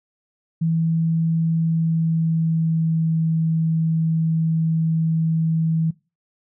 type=tone with pitch glide; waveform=sine; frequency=163.5 to 161.72 Hz; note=E3 to E3; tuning=-14 to -33 cents; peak=-17 dBFS; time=0.61-5.91 s; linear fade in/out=10 ms; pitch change=-19 cents; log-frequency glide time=1.57-3.16 s; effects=noise-tail reverb RT60 0.3 s tail -22 dB re dry